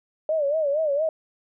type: tone with vibrato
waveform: sine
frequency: 598 Hz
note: D5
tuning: 31 cents sharp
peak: -20 dBFS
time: 0.29-1.09 s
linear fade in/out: 2 ms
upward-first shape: sine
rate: 4.3 Hz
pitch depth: 130 cents each way
effects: none